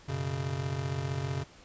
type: chord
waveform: square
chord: F# suspended fourth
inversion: none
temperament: just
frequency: 92.5 / 123.33 / 138.75 Hz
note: F#2 / B2 / C#3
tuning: 0 / -2 / +2 cents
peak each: -38 / -38 / -34 dBFS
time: 0.08-1.44 s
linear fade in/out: 10 ms
effects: pink hiss -55 dBFS RMS until 1.64 s + resampled to 16000 Hz